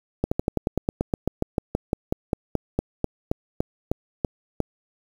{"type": "slowing click train", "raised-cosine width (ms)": 2, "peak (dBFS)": -8, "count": 25, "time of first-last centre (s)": [0.24, 4.603], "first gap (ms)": 75, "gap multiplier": 1.07, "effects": ["7-bit"]}